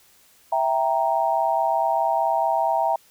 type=chord; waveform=sine; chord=E diminished; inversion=none; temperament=equal; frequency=659.3 / 784 / 932.3 Hz; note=E5 / G5 / Bb5; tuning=0 / 0 / 0 cents; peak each=-23 dBFS; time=0.52-2.96 s; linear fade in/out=5 ms; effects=white hiss -56 dBFS RMS until 3.1 s